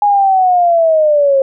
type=linear sweep; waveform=sine; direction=down; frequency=830.6 to 533 Hz; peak=-7 dBFS; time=0.02-1.42 s; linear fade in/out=2 ms; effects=none